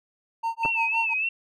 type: tone with tremolo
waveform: triangle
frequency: 913 Hz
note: A#5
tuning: 36 cents flat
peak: -21 dBFS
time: 0.43-1.14 s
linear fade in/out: 10 ms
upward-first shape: sine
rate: 5.8 Hz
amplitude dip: 100%
type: tone with vibrato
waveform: sine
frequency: 2621 Hz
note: E7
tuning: 11 cents flat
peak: -23 dBFS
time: 0.63-1.29 s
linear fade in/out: 5 ms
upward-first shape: sine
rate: 3.4 Hz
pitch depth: 72 cents each way
type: clicks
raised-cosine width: 1 ms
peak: -18 dBFS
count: 2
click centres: 0.651 / 0.658 s
effects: none